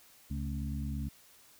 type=harmonic tone with a mistuned harmonic; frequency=68.9 Hz; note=C#2; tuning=10 cents flat; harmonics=1 / 2 / 3 / 4; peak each=-36 / -39 / -40 / -45 dBFS; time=0.3-1.09 s; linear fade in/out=10 ms; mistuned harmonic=3; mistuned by=+75 cents; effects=white hiss -60 dBFS RMS until 1.59 s